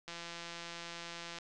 click train, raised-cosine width 0.2 ms, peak -27 dBFS, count 223, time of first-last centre 0.08-1.386 s, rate 170 Hz, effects resampled to 24000 Hz

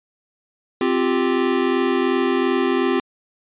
square chord, C suspended fourth, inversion none, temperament equal, 261.6 / 349.2 / 392 Hz, C4 / F4 / G4, 0 / 0 / 0 cents, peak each -22 dBFS, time 0.81-3 s, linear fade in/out 2 ms, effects resampled to 8000 Hz

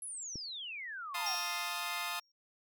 sine exponential sweep, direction down, 11175 to 698.5 Hz, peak -40 dBFS, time 0.02-1.35 s, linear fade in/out 2 ms
click, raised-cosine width 3 ms, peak -32 dBFS, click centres 0.357 s
15% pulse chord, F dominant seventh, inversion none, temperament equal, 698.5 / 880 / 1046.5 / 1244.5 Hz, F5 / A5 / C6 / Eb6, 0 / 0 / 0 / 0 cents, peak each -37 / -36 / -36 / -33 dBFS, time 1.14-2.2 s, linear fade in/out 10 ms
triangle tone with exponential decay, 5570 Hz, F8, 5 cents flat, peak -32 dBFS, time 1.26-2.32 s, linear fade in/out 5 ms, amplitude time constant 230 ms
effects none

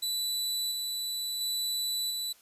sawtooth tone with tremolo, 3969 Hz, B7, 8 cents sharp, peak -26 dBFS, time 0.02-2.33 s, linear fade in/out 10 ms, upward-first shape square, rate 0.72 Hz, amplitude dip 25%, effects white hiss -60 dBFS RMS until 2.41 s + resampled to 32000 Hz

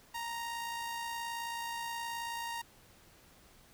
sawtooth tone with amplitude modulation, 932 Hz, A#5, 1 cent flat, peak -32 dBFS, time 0.14-2.62 s, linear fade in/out 10 ms, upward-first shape sine, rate 58.8 Hz, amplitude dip 30%, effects pink hiss -61 dBFS RMS until 3.73 s

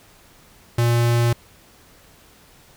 square tone, 118.4 Hz, A#2, 27 cents sharp, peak -16 dBFS, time 0.78-1.33 s, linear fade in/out 5 ms, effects pink hiss -51 dBFS RMS until 2.76 s

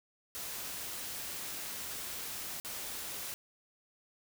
white noise with dropouts, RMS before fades -41 dBFS, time 0.35-3.34 s, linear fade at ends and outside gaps 0 ms, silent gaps 2.6-2.648 s, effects none

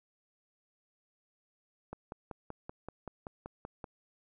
click train, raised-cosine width 1 ms, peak -27 dBFS, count 11, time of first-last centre 1.93-3.842 s, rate 5.23 Hz, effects none

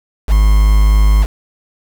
triangle tone with quantisation, 51.91 Hz, G#1, in tune, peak -4 dBFS, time 0.27-1.27 s, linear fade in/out 50 ms, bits 4, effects none

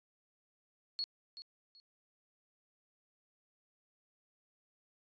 sine tone with echo, 4343 Hz, C#8, 36 cents flat, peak -34 dBFS, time 0.99-1.04 s, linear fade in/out 0 ms, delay 380 ms, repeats 2, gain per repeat -12 dB, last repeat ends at 1.8 s, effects resampled to 16000 Hz

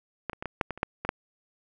clicks, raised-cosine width 0.5 ms, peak -15 / -23 / -20 / -17 / -9 / -17 / -27 / -10 / -17 / -8 dBFS, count 10, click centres 0.297 / 0.332 / 0.425 / 0.457 / 0.612 / 0.707 / 0.776 / 0.831 / 1.05 / 1.091 s, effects none

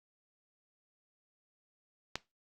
click, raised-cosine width 0.2 ms, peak -16 dBFS, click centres 2.156 s, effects noise-tail reverb RT60 0.2 s tail -18 dB re dry + Opus 48 kbps

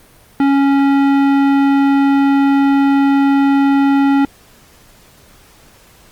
sine tone with tanh clipping, 277.2 Hz, C#4, in tune, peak -11 dBFS, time 0.4-4.25 s, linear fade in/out 2 ms, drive 16 dB, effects pink hiss -46 dBFS RMS until 6.11 s + Opus 32 kbps

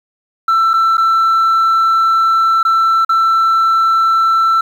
sine tone with dropouts, 1335 Hz, E6, 22 cents sharp, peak -6 dBFS, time 0.48-4.61 s, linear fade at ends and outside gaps 5 ms, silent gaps 0.734-0.738 / 0.971-0.979 / 2.63-2.65 / 3.049-3.092 s, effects tanh soft clip ceiling -8 dBFS + 7-bit

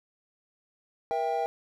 triangle chord, E diminished, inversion second, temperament just, 474.7 / 659.3 / 791.1 Hz, Bb4 / E5 / G5, +31 / 0 / +16 cents, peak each -30 / -30 / -27 dBFS, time 1.11-1.46 s, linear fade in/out 0 ms, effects none

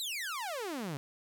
sawtooth exponential sweep, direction down, 4111 to 130.81 Hz, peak -32 dBFS, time 0-0.97 s, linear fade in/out 0 ms, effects none

